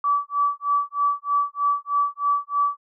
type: tone with tremolo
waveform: sine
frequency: 1151 Hz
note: D6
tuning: 35 cents flat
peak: -16 dBFS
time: 0.04-2.77 s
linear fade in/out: 2 ms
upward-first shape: sine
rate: 3.2 Hz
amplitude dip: 100%
effects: none